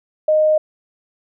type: tone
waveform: sine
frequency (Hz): 618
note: D#5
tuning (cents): -12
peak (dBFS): -11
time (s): 0.28-0.58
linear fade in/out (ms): 5
effects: none